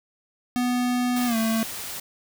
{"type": "tone with pitch glide", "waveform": "square", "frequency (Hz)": [246.9, 223.8], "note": ["B3", "A3"], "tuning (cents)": [0, 30], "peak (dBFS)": -22, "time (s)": [0.56, 1.63], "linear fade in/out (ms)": 0, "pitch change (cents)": -170, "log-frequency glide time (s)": [1.26, 1.36]}
{"type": "noise", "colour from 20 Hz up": "white", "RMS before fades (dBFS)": -34, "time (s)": [1.16, 2], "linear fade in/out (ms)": 5}
{"effects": []}